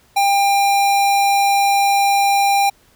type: tone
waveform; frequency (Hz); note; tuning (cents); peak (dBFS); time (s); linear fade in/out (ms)
square; 798; G5; +31; -13; 0.16-2.7; 10
effects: pink hiss -54 dBFS RMS until 2.95 s